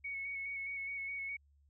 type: tone with vibrato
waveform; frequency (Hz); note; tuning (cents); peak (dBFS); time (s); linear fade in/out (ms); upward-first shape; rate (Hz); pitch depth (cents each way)
sine; 2217; C#7; 0; -38; 0.04-1.37; 10; square; 4.8; 17
effects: added 71 Hz sine -65 dBFS peak until 1.69 s